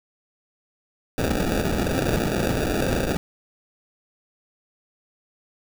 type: noise with sample-and-hold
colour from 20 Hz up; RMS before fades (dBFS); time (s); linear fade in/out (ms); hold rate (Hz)
white; -23; 1.18-3.17; 0; 1050
effects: none